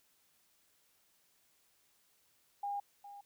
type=tone with echo; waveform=sine; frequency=809 Hz; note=G#5; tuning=46 cents flat; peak=-35 dBFS; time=2.63-2.8 s; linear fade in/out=5 ms; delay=410 ms; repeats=1; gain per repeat=-13 dB; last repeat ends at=3.21 s; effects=white hiss -72 dBFS RMS until 3.25 s